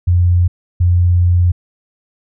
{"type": "tone pair in turn", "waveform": "sine", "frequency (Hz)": [88.3, 88.3], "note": ["F2", "F2"], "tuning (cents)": [20, 20], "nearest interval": "unison", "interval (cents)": 0, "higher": "neither", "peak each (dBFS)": -8, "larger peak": "neither", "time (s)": [[0.07, 0.48], [0.8, 1.52]], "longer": "second", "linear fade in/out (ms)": 10, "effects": []}